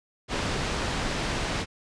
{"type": "low-pass noise", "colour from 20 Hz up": "pink", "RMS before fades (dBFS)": -29, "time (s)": [0.28, 1.66], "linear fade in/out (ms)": 50, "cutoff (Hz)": 5400, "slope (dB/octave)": 12, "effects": ["resampled to 22050 Hz"]}